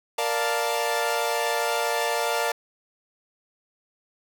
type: chord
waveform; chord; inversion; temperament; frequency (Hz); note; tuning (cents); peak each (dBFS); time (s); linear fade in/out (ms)
sawtooth; Bb major seventh; none; equal; 466.2 / 587.3 / 698.5 / 880; Bb4 / D5 / F5 / A5; 0 / 0 / 0 / 0; -25; 0.18-2.52; 5
effects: none